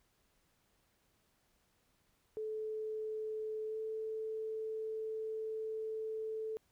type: tone with pitch glide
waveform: sine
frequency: 434.1 to 438.9 Hz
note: A4 to A4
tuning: -23 to -4 cents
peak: -37 dBFS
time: 2.37-6.57 s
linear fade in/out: 0 ms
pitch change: +19 cents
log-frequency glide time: 3.67-3.78 s
effects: pink hiss -75 dBFS RMS until 6.71 s